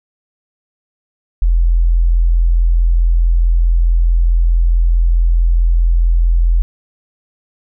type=tone; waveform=sine; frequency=42.32 Hz; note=E1; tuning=46 cents sharp; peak=-8 dBFS; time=1.42-6.62 s; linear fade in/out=0 ms; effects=none